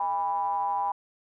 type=ring-modulated tone; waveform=triangle; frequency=90.3 Hz; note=F#2; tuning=42 cents flat; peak=-20 dBFS; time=0-0.92 s; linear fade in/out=5 ms; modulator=897 Hz; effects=none